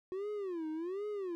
triangle tone with vibrato, 362 Hz, F#4, 38 cents flat, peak -34 dBFS, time 0.12-1.35 s, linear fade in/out 0 ms, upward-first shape sine, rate 1.3 Hz, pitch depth 260 cents each way, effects none

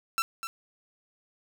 sawtooth tone with echo, 1344 Hz, E6, 33 cents sharp, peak -21 dBFS, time 0.18-0.22 s, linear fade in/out 0 ms, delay 250 ms, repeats 1, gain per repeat -9 dB, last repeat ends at 0.47 s, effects 8-bit

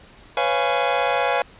sawtooth chord, C# dominant seventh, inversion third, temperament just, 498.9 / 554.4 / 693 / 831.5 Hz, B4 / C#5 / E#5 / G#5, +17 / 0 / -14 / +2 cents, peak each -21 / -20 / -20 / -19 dBFS, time 0.37-1.42 s, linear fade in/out 2 ms, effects pink hiss -48 dBFS RMS until 1.59 s + resampled to 8000 Hz

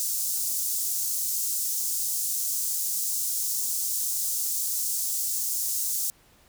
pink high-pass noise, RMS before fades -28 dBFS, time 0-6.1 s, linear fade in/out 0 ms, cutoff 6300 Hz, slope 24 dB/octave, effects pink hiss -59 dBFS RMS until 6.48 s

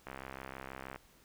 click train, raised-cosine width 0.5 ms, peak -28 dBFS, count 60, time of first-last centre 0.07-0.96 s, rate 66.3 Hz, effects pink hiss -64 dBFS RMS until 1.24 s

